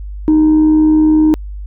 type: tone with amplitude modulation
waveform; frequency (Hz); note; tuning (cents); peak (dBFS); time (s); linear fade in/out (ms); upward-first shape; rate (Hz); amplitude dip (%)
sine; 309.6; D#4; -9; -3; 0.28-1.34; 0; sine; 79.5; 35
effects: tanh soft clip ceiling -4 dBFS + added 50 Hz sine -23 dBFS peak until 1.66 s